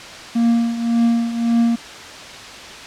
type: tone with tremolo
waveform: triangle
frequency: 233.1 Hz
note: A#3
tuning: in tune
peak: -9 dBFS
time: 0.35-1.76 s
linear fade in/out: 10 ms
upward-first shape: triangle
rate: 1.8 Hz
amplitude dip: 75%
effects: white hiss -34 dBFS RMS until 2.86 s + low-pass 5000 Hz 12 dB/octave